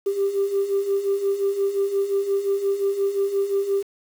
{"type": "beating tone pair", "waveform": "sine", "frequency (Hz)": [392, 397.7], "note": ["G4", "G4"], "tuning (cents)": [0, 25], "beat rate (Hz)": 5.7, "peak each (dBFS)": [-25, -20], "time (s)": [0.06, 3.83], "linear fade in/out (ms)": 10, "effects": ["tanh soft clip ceiling -14 dBFS", "7-bit"]}